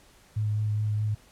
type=tone with vibrato; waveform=sine; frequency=106.2 Hz; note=G#2; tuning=39 cents sharp; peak=-24 dBFS; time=0.36-1.15 s; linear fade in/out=10 ms; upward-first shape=sine; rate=4.8 Hz; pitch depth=14 cents each way; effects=pink hiss -57 dBFS RMS until 1.31 s + low-pass 12000 Hz 12 dB/octave